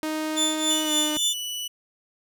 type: tone with pitch glide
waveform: sawtooth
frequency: 311.1 to 303.6 Hz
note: D#4 to D#4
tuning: 0 to -42 cents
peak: -22 dBFS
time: 0.03-1.17 s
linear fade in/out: 0 ms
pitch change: -42 cents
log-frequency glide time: 0.83-0.93 s
type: tone with tremolo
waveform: 25% pulse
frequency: 3520 Hz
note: A7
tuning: in tune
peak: -16 dBFS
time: 0.36-1.34 s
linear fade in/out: 20 ms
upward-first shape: triangle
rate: 3.6 Hz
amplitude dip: 90%
type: tone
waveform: sawtooth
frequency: 2960 Hz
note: F#7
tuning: in tune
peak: -26 dBFS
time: 0.7-1.68 s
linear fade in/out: 10 ms
effects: none